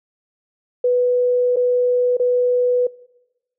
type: tone with dropouts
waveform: sine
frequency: 493.9 Hz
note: B4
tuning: in tune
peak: -13 dBFS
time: 0.84-2.87 s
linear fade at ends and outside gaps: 5 ms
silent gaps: 1.561-1.567 / 2.17-2.197 s
effects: noise-tail reverb RT60 1.0 s tail -22 dB re dry